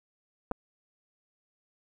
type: clicks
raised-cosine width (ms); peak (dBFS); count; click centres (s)
1; -18; 2; 0.513 / 0.517
effects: 10-bit